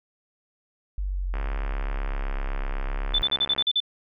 sine exponential two-way sweep, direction down then up, 49 to 30.23 to 36.64 Hz, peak -25 dBFS, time 0.98-3.22 s, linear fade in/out 0 ms, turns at 2.73 s
click train, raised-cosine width 0.5 ms, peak -20 dBFS, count 156, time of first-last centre 1.34-3.623 s, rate 67.9 Hz
sine tone bursts, 3520 Hz, A7, in tune, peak -19 dBFS, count 8, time 3.14-3.803 s, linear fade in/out 5 ms, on 47 ms, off 41 ms
effects none

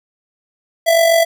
square tone with amplitude modulation, 665 Hz, E5, 15 cents sharp, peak -8 dBFS, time 0.86-1.25 s, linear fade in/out 20 ms, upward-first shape sine, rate 47.1 Hz, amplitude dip 50%, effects none

